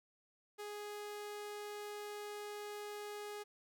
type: tone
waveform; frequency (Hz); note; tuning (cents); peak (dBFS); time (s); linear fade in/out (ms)
sawtooth; 415.3; G#4; 0; -40; 0.58-3.44; 20
effects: none